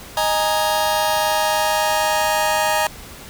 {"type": "chord", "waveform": "sawtooth", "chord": "D# suspended fourth", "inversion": "none", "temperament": "just", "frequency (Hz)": [622.3, 829.7, 933.4], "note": ["D#5", "G#5", "A#5"], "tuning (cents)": [0, -2, 2], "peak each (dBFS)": -17, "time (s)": [0.17, 2.87], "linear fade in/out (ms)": 2, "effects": ["pink hiss -38 dBFS RMS until 3.29 s"]}